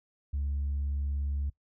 sine tone, 70.7 Hz, C#2, 35 cents sharp, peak -27 dBFS, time 0.33-1.5 s, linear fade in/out 10 ms, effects noise-tail reverb RT60 0.1 s tail -21 dB re dry + tanh soft clip ceiling -26 dBFS

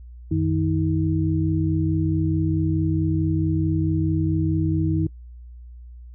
sine tone cluster, 91.2 / 155.8 / 318.1 Hz, F#2 / D#3 / D#4, -24 / +3 / +38 cents, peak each -23 dBFS, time 0.31-5.07 s, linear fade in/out 5 ms, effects noise-tail reverb RT60 0.1 s tail -23 dB re dry + added 60 Hz sine -38 dBFS peak until 6.14 s

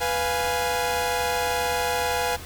sawtooth chord, F diminished, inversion second, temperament equal, 493.9 / 698.5 / 830.6 Hz, Cb5 / F5 / Ab5, 0 / 0 / 0 cents, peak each -23 / -25 / -23 dBFS, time 0-2.37 s, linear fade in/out 20 ms, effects added 76 Hz sine -40 dBFS peak until 2.45 s + pink hiss -40 dBFS RMS until 2.45 s

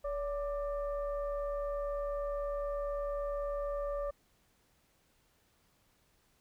sine tone with frequency modulation, 571 Hz, D5, 49 cents flat, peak -33 dBFS, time 0.04-4.11 s, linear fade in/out 10 ms, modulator 609 Hz, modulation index 0.65, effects pink hiss -71 dBFS RMS until 6.4 s

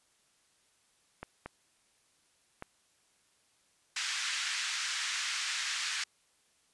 clicks, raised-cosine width 0.5 ms, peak -25 dBFS, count 3, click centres 1.23 / 1.46 / 2.624 s
pink band-pass noise, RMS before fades -35 dBFS, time 3.96-6.04 s, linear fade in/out 5 ms, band 1500 to 7400 Hz, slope 24 dB/octave
effects white hiss -70 dBFS RMS until 6.73 s + resampled to 24000 Hz

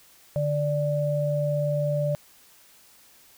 sine tone pair together, 146.99 / 587.3 Hz, D3 / D5, +2 / 0 cents, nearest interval 2 octaves, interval 2398 cents, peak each -25 / -25 dBFS, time 0.36-2.15 s, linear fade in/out 0 ms, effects white hiss -55 dBFS RMS until 3.37 s

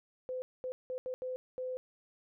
sine tone bursts at uneven times, 510 Hz, C5, 44 cents flat, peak -35 dBFS, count 6, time 0.29-0.42 / 0.64-0.72 / 0.9-0.98 / 1.06-1.14 / 1.22-1.36 / 1.58-1.77 s, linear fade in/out 0 ms, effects none

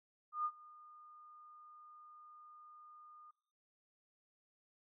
sine tone with ADSR envelope, 1219 Hz, D#6, 36 cents flat, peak -33 dBFS, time 0.32-3.31 s, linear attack 130 ms, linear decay 57 ms, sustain -23 dB, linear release 6 ms, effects noise-tail reverb RT60 0.6 s tail -21 dB re dry

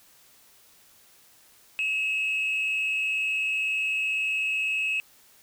sine tone pair together, 2578 / 2794 Hz, E7 / F7, -39 / 0 cents, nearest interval minor second, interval 139 cents, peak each -23 / -32 dBFS, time 1.79-5 s, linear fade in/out 0 ms, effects tanh soft clip ceiling -21 dBFS + white hiss -57 dBFS RMS until 5.42 s

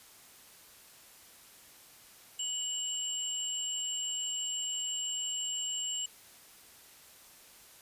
sine tone pair together, 2949 / 7443 Hz, F#7 / A#8, -6 / -4 cents, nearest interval octave + major third, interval 1602 cents, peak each -36 / -35 dBFS, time 2.39-6.06 s, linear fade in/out 5 ms, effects white hiss -56 dBFS RMS until 7.81 s + resampled to 32000 Hz

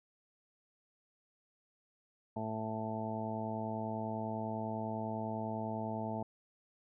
harmonic tone, 110 Hz, A2, in tune, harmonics 1 / 2 / 3 / 4 / 5 / 6 / 7 / 8, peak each -43 / -40 / -48 / -47 / -51 / -42 / -48 / -43 dBFS, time 2.36-6.23 s, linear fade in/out 5 ms, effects none

